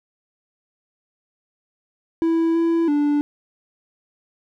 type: tone with pitch steps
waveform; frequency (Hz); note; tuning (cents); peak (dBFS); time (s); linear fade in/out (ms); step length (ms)
triangle; 329.3 / 333 / 292.1; E4 / E4 / D4; -2 / +18 / -9; -14; 2.22-3.21; 0; 330
effects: none